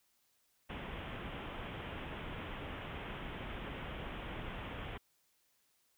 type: low-pass noise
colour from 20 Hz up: pink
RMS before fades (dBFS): -44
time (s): 0.69-4.98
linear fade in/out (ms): 10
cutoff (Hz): 3400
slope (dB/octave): 96
effects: white hiss -75 dBFS RMS until 5.97 s